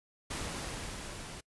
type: noise with level ramp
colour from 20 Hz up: pink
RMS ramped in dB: -37 to -45 dBFS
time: 0.3-1.41 s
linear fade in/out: 10 ms
effects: noise-tail reverb RT60 0.1 s tail -25 dB re dry + resampled to 24000 Hz